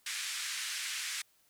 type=band-pass noise; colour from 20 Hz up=pink; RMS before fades=-38 dBFS; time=0.06-1.22 s; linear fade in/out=5 ms; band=1700 to 10000 Hz; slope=24 dB/octave; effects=white hiss -69 dBFS RMS until 1.49 s